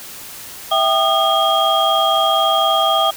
sine tone cluster, 657 / 781 / 1221 / 3247 Hz, E5 / G5 / D#6 / G#7, -6 / -7 / -33 / -40 cents, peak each -18 dBFS, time 0.71-3.11 s, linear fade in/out 10 ms, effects white hiss -34 dBFS RMS until 3.16 s

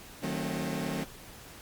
sawtooth chord, D# diminished seventh, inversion none, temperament just, 155.56 / 186.68 / 224 / 268.8 Hz, D#3 / F#3 / A3 / C4, 0 / +16 / +31 / +47 cents, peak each -33 dBFS, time 0.22-1.05 s, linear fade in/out 20 ms, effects pink hiss -49 dBFS RMS until 1.61 s + Opus 48 kbps

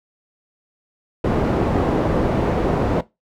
white low-pass noise, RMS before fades -19 dBFS, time 1.24-3.01 s, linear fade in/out 5 ms, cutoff 500 Hz, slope 12 dB/octave, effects noise-tail reverb RT60 0.2 s tail -18 dB re dry

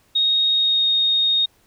sine tone with pitch glide, 3736 to 3714 Hz, A#7 to A#7, +3 to -7 cents, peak -15 dBFS, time 0.15-1.46 s, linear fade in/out 10 ms, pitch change -10 cents, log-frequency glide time 0.53-0.88 s, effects pink hiss -59 dBFS RMS until 1.66 s

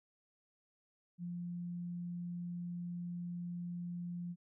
sine tone, 174.61 Hz, F3, in tune, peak -39 dBFS, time 1.18-4.36 s, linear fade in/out 50 ms, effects none

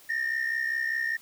sine tone pair together, 1798 / 1863 Hz, A6 / A#6, +37 / -2 cents, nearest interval minor second, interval 61 cents, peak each -27 dBFS, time 0.09-1.17 s, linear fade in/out 10 ms, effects tanh soft clip ceiling -23 dBFS + white hiss -54 dBFS RMS until 1.21 s

